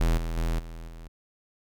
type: tone with level steps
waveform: square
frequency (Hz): 41.2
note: E1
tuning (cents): 0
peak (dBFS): -21 / -29 / -25 / -38 / -41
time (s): 0-1.08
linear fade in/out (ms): 10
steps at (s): 0.17 / 0.37 / 0.59 / 0.88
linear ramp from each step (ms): 5
effects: none